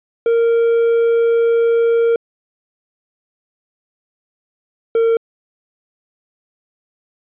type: tone pair in turn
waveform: triangle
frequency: 463.4 / 456.8 Hz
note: A#4 / A#4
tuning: -10 / -35 cents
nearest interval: unison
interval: 25 cents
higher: first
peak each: -9 dBFS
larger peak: neither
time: 0.26-2.16 / 4.95-5.17 s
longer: first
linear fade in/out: 2 ms
effects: resampled to 8000 Hz